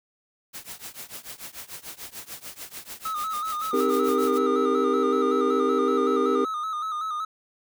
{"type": "noise with tremolo", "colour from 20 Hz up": "white", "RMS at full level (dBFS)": -36, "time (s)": [0.53, 4.39], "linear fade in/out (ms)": 20, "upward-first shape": "triangle", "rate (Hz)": 6.8, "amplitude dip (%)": 95}
{"type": "tone with vibrato", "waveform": "triangle", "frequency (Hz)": 1256, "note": "D#6", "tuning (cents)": 16, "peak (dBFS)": -25, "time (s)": [3.05, 7.25], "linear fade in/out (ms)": 5, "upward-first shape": "square", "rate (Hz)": 5.3, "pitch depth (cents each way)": 48}
{"type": "chord", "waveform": "triangle", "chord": "C minor seventh", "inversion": "none", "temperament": "equal with one note detuned", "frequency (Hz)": [261.6, 311.1, 399.3, 466.2], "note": ["C4", "Eb4", "G4", "Bb4"], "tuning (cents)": [0, 0, 32, 0], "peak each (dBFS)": [-25, -28, -22, -24], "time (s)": [3.73, 6.45], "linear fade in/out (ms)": 5}
{"effects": []}